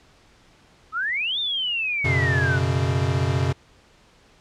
sine exponential two-way sweep, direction up then down, 1244.5 to 3669 to 1439 Hz, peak -22 dBFS, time 0.92-2.6 s, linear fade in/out 50 ms, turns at 1.39 s
square chord, F# suspended fourth, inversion none, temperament equal with one note detuned, 91.91 / 123.47 / 138.59 Hz, F#2 / B2 / C#3, -11 / 0 / 0 cents, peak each -25 dBFS, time 2.04-3.53 s, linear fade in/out 10 ms
effects pink hiss -55 dBFS RMS until 4.4 s + low-pass 6000 Hz 12 dB/octave

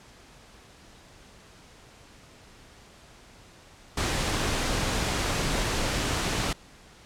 pink noise, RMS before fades -27 dBFS, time 3.97-6.53 s, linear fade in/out 5 ms, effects pink hiss -52 dBFS RMS until 7.05 s + low-pass 8000 Hz 12 dB/octave

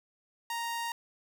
sawtooth tone, 932.3 Hz, A#5, in tune, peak -29 dBFS, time 0.5-0.92 s, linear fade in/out 2 ms, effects none

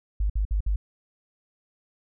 sine tone bursts, 50.6 Hz, G#1, 44 cents flat, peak -21 dBFS, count 4, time 0.2-0.76 s, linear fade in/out 5 ms, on 98 ms, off 56 ms, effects none

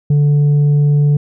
sine tone with tanh clipping, 145.9 Hz, D3, 11 cents flat, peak -9 dBFS, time 0.1-1.17 s, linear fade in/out 5 ms, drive 3 dB, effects none

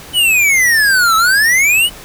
square exponential two-way sweep, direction down then up, 3024 to 1289 to 3024 Hz, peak -9 dBFS, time 0.13-1.9 s, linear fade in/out 50 ms, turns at 1.16 s, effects pink hiss -34 dBFS RMS until 2.04 s

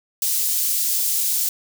white high-pass noise, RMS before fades -21 dBFS, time 0.22-1.49 s, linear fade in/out 2 ms, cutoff 5500 Hz, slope 12 dB/octave, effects none

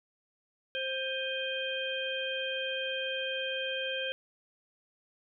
harmonic tone with a mistuned harmonic, 527 Hz, C5, 12 cents sharp, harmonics 1 / 3 / 5 / 6, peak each -36 / -38 / -39 / -36 dBFS, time 0.75-4.12 s, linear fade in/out 0 ms, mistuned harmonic 5, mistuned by -100 cents, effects none

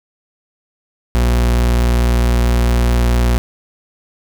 40% pulse tone, 59.7 Hz, A#1, 42 cents sharp, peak -10 dBFS, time 1.15-3.38 s, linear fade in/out 0 ms, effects none

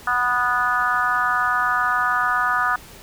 harmonic tone with a mistuned harmonic, 246.9 Hz, B3, in tune, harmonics 3 / 4 / 5 / 6 / 7, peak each -27 / -26 / -21 / -22 / -28 dBFS, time 0.07-2.76 s, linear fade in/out 5 ms, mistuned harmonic 6, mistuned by -16 cents, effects pink hiss -43 dBFS RMS until 3.02 s

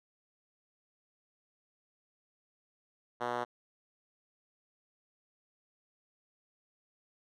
5% pulse tone with band-pass filter, 121.4 Hz, B2, 29 cents flat, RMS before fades -35 dBFS, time 3.2-3.45 s, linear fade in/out 20 ms, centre 760 Hz, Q 0.77, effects none

